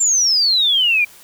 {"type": "exponential sweep", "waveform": "sine", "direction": "down", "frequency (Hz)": [7400, 2342], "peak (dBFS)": -12, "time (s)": [0, 1.05], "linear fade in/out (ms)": 10, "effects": ["white hiss -44 dBFS RMS until 1.23 s"]}